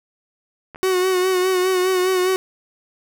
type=clicks; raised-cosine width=0.5 ms; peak=-22 dBFS; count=2; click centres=0.747 / 0.759 s
type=tone with vibrato; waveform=45% pulse; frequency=370 Hz; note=F#4; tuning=in tune; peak=-16 dBFS; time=0.83-2.36 s; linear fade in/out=0 ms; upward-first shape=sine; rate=4.9 Hz; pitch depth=38 cents each way
effects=none